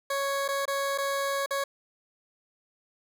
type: tone with dropouts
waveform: 20% pulse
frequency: 554.4 Hz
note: C#5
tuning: in tune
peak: -22 dBFS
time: 0.1-1.64 s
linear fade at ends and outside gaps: 5 ms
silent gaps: 0.48-0.486 / 0.655-0.678 / 0.978-0.983 / 1.461-1.507 s
effects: none